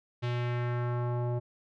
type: tone with low-pass filter sweep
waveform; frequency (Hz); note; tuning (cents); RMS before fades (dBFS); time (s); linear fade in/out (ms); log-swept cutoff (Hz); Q
square; 121.4; B2; -29; -31; 0.22-1.4; 20; 3500 to 670; 1.5
effects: none